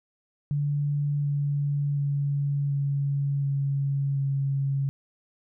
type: tone with pitch steps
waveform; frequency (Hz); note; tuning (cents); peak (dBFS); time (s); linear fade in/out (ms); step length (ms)
sine; 144.8 / 143.39 / 141.98 / 140.6 / 139.22 / 137.86; D3 / D3 / C#3 / C#3 / C#3 / C#3; -24 / -41 / +42 / +25 / +8 / -9; -23; 0.51-4.89; 0; 730
effects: none